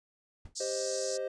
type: noise with exponential decay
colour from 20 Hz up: brown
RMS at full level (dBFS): -43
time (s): 0.45-0.57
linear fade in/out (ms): 5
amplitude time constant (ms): 25
type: band-pass noise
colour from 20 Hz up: pink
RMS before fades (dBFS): -39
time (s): 0.55-1.18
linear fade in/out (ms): 20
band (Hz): 4600 to 8000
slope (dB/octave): 48
type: chord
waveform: triangle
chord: C minor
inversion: second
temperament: equal with one note detuned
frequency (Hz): 393.4 / 523.3 / 622.3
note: G4 / C5 / Eb5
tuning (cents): +6 / 0 / 0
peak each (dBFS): -37 / -32 / -37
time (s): 0.6-1.28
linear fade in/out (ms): 5
effects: resampled to 22050 Hz